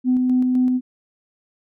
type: tone with tremolo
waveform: sine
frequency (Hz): 253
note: B3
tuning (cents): +42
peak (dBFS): -13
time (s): 0.04-0.81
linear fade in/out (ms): 50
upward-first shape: square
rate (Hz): 3.9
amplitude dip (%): 25
effects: tanh soft clip ceiling -9 dBFS